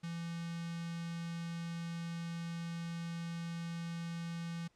square tone with notch filter, 168.3 Hz, E3, 36 cents sharp, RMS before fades -41 dBFS, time 0.03-4.68 s, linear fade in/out 10 ms, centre 590 Hz, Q 0.62, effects pink hiss -73 dBFS RMS until 4.75 s + low-pass 7000 Hz 12 dB/octave

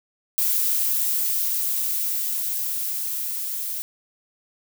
violet noise with level ramp, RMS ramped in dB -21 to -29 dBFS, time 0.38-3.82 s, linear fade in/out 0 ms, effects none

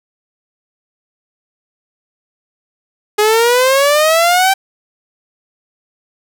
sawtooth exponential sweep, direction up, 415.3 to 784 Hz, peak -5 dBFS, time 3.18-4.54 s, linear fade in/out 10 ms, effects none

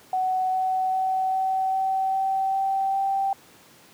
sine tone with pitch steps, 747 / 751.8 / 756.6 / 761.4 / 766.2 / 771.1 / 776 / 781 Hz, F#5 / F#5 / F#5 / F#5 / G5 / G5 / G5 / G5, +16 / +27 / +38 / +49 / -40 / -29 / -18 / -7 cents, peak -21 dBFS, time 0.13-3.33 s, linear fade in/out 2 ms, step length 400 ms, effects pink hiss -52 dBFS RMS until 3.93 s + high-pass 150 Hz 12 dB/octave

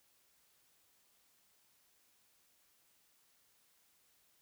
silence, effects white hiss -72 dBFS RMS until 4.41 s

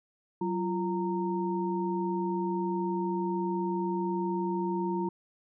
sine tone cluster, 187 / 345.6 / 924 Hz, F#3 / F4 / A#5, +19 / -18 / -16 cents, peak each -32 / -31 / -34 dBFS, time 0.41-5.09 s, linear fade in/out 5 ms, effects none

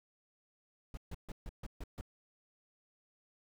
brown noise bursts, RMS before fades -42 dBFS, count 7, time 0.94-2.011 s, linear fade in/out 2 ms, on 33 ms, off 140 ms, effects none

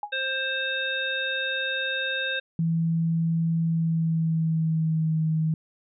sine tone with exponential decay, 830 Hz, G#5, 1 cent flat, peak -24 dBFS, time 0.03-0.14 s, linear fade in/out 2 ms, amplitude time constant 22 ms
harmonic tone, 528 Hz, C5, 16 cents sharp, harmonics 1 / 3 / 5 / 7, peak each -34 / -28 / -33 / -31 dBFS, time 0.12-2.4 s, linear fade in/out 10 ms
sine tone with pitch glide, 164.81 to 158.46 Hz, E3 to D#3, 0 to +32 cents, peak -21 dBFS, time 2.59-5.54 s, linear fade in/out 2 ms, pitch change -68 cents, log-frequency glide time 3.61-5.21 s
effects none

